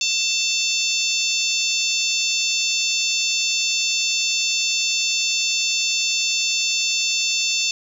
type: harmonic tone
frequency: 890 Hz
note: A5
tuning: 20 cents sharp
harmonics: 3 / 4 / 5 / 6 / 7 / 8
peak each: -24 / -25 / -26 / -27 / -27 / -28 dBFS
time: 0.01-7.71 s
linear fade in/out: 2 ms
effects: 8-bit